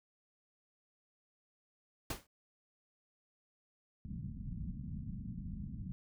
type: noise with exponential decay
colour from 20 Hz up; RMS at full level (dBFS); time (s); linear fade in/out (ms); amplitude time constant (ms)
pink; -35; 2.1-2.27; 5; 35
type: low-pass noise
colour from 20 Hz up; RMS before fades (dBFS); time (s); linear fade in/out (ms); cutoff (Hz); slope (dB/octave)
white; -43; 4.05-5.92; 0; 220; 48
effects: none